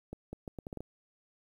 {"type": "accelerating click train", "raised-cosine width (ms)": 2, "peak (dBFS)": -27, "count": 8, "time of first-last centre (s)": [0.13, 0.806], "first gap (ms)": 200, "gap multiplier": 0.74, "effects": ["10-bit"]}